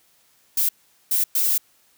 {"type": "noise bursts at uneven times", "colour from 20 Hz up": "violet", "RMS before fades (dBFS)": -20, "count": 3, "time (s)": [[0.57, 0.69], [1.11, 1.24], [1.35, 1.58]], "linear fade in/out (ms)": 5, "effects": ["white hiss -60 dBFS RMS until 1.97 s", "high-pass 60 Hz 12 dB/octave"]}